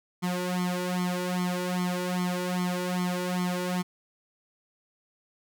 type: tone with flanger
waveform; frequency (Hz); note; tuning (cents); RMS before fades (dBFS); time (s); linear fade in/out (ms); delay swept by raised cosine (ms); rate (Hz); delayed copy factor
sawtooth; 180; F#3; -47; -29; 0.22-3.83; 20; 0.92 to 2.12; 2.5; +0.9
effects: none